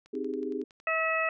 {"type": "click train", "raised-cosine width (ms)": 0.2, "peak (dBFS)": -38, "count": 9, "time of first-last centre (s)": [0.06, 0.801], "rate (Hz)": 10.8}
{"type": "chord", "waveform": "sine", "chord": "Ab major seventh", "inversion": "first", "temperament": "equal", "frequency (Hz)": [261.6, 311.1, 392, 415.3], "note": ["C4", "Eb4", "G4", "Ab4"], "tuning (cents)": [0, 0, 0, 0], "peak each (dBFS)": [-36, -37, -36, -35], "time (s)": [0.13, 0.64], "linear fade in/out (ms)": 10}
{"type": "harmonic tone", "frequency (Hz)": 646, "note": "E5", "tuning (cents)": -35, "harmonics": [1, 2, 3, 4], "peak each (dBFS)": [-31, -31, -31, -31], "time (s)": [0.87, 1.29], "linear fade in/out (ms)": 2}
{"effects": []}